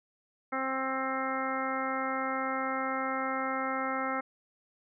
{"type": "harmonic tone", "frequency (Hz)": 264.4, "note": "C4", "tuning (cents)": 18, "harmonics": [1, 2, 3, 4, 5, 6, 7, 8], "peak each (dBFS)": [-37, -37, -37, -40, -34, -44, -42, -40], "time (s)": [0.52, 4.21], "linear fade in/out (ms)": 10, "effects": []}